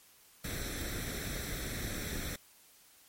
pink noise with comb filter, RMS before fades -38 dBFS, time 0.44-2.36 s, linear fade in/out 5 ms, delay 0.52 ms, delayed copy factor +0.7, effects white hiss -61 dBFS RMS until 3.08 s + MP3 64 kbps

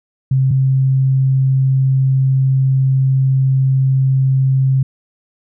sine tone pair in turn, 132.6 / 133.1 Hz, C3 / C3, +23 / +30 cents, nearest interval unison, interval 7 cents, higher second, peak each -10 dBFS, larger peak neither, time 0.31-0.51 / 0.51-4.83 s, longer second, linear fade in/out 5 ms, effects none

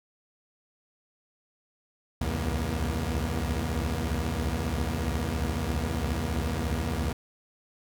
sawtooth tone cluster, 67.4 / 70.5 / 82 / 110.9 / 238.3 Hz, C#2 / C#2 / E2 / A2 / A#3, -48 / +30 / -9 / +14 / +38 cents, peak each -28 / -34 / -27 / -34 / -31 dBFS, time 2.21-7.13 s, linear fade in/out 5 ms, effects none

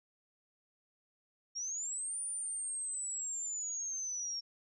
sine linear two-way sweep, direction up then down, 5490 to 9397 to 5490 Hz, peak -36 dBFS, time 1.55-4.41 s, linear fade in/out 20 ms, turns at 2.21 s, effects none

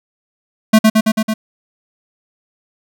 square tone with echo, 218.5 Hz, A3, 12 cents flat, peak -5 dBFS, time 0.73-0.79 s, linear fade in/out 10 ms, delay 110 ms, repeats 5, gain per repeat -2 dB, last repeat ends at 1.34 s, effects none

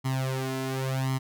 sawtooth tone with flanger, 132 Hz, C3, 16 cents sharp, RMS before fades -29 dBFS, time 0.04-1.19 s, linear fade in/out 20 ms, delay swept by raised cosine 0.96 to 2.96 ms, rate 0.92 Hz, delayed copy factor +1, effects none

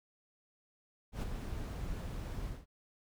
brown noise with ADSR envelope, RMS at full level -34 dBFS, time 1.12-2.66 s, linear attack 97 ms, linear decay 27 ms, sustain -6 dB, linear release 200 ms, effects none

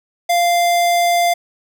square tone, 695 Hz, F5, 9 cents flat, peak -13 dBFS, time 0.29-1.34 s, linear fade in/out 10 ms, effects none

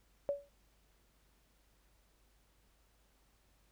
sine tone with exponential decay, 568 Hz, C#5, 42 cents sharp, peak -28 dBFS, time 0.29-0.49 s, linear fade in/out 0 ms, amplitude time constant 42 ms, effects added 50 Hz sine -70 dBFS peak until 3.71 s + pink hiss -73 dBFS RMS until 3.71 s

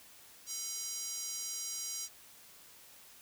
square tone with high-pass filter, 440.8 Hz, A4, 3 cents sharp, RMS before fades -40 dBFS, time 0.46-2.09 s, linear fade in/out 50 ms, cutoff 5900 Hz, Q 3, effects white hiss -57 dBFS RMS until 3.21 s

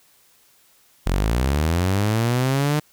sawtooth linear sweep, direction up, 41 to 152.3 Hz, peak -14 dBFS, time 1.06-2.8 s, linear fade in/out 10 ms, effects white hiss -57 dBFS RMS until 2.92 s

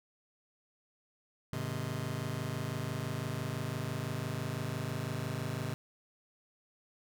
sawtooth chord, Ab major, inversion none, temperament just, 103.83 / 129.78 / 155.74 Hz, Ab2 / C3 / Eb3, 0 / -14 / +2 cents, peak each -36 / -33 / -36 dBFS, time 1.53-5.74 s, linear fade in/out 0 ms, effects none

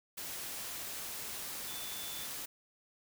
sine tone in noise, 3500 Hz, A7, 10 cents flat, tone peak -47 dBFS, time 1.67-2.26 s, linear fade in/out 10 ms, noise white, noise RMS -42 dBFS, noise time 0.17-2.46 s, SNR -8 dB, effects none

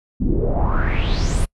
brown noise with low-pass filter sweep, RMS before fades -18 dBFS, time 0.2-1.46 s, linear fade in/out 20 ms, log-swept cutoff 230 to 11000 Hz, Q 5.4, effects noise-tail reverb RT60 0.1 s tail -26 dB re dry

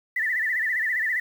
sine tone with vibrato, 1877 Hz, A#6, 11 cents sharp, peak -22 dBFS, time 0.16-1.2 s, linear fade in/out 5 ms, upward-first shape sine, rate 15 Hz, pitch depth 130 cents each way, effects 8-bit

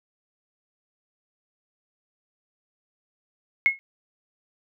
sine tone with exponential decay, 2171 Hz, C#7, 37 cents flat, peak -11 dBFS, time 3.66-3.79 s, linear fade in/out 0 ms, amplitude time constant 28 ms, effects none

